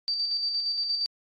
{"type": "tone with tremolo", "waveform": "sine", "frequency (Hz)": 4642, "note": "D8", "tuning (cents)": -21, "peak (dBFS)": -22, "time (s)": [0.08, 1.06], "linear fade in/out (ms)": 0, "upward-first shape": "square", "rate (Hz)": 8.6, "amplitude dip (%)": 45, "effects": ["tanh soft clip ceiling -23 dBFS", "AAC 32 kbps"]}